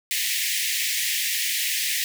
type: high-pass noise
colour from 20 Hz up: pink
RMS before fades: -25 dBFS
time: 0.11-2.04 s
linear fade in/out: 0 ms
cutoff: 1800 Hz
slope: 96 dB/octave
effects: none